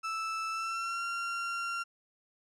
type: tone with pitch glide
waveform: 35% pulse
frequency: 1318.5 to 1378.5 Hz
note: E6 to F6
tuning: 0 to -23 cents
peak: -31 dBFS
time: 0.03-1.84 s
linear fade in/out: 20 ms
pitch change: +77 cents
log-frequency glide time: 0.5-1.04 s
effects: low-pass 7000 Hz 12 dB/octave